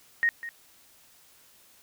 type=tone with echo; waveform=sine; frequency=1864.7 Hz; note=A#6; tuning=in tune; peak=-20 dBFS; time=0.23-0.29 s; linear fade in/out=0 ms; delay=200 ms; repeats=1; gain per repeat=-14 dB; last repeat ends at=0.49 s; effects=white hiss -58 dBFS RMS until 1.82 s